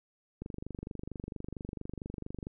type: click train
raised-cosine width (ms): 3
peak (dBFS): -26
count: 51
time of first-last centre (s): 0.42-2.469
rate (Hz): 24.4
effects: none